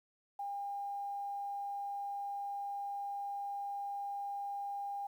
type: tone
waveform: sine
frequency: 804 Hz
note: G5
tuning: 44 cents sharp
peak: -37 dBFS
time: 0.39-5.07 s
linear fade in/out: 5 ms
effects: 11-bit